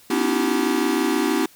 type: tone cluster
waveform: square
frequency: 248.2 / 281.9 / 308.4 / 334.5 / 385.3 Hz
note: B3 / C#4 / D#4 / E4 / G4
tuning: +9 / +29 / -15 / +25 / -30 cents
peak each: -26 dBFS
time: 0.1-1.46 s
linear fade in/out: 5 ms
effects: white hiss -51 dBFS RMS until 1.55 s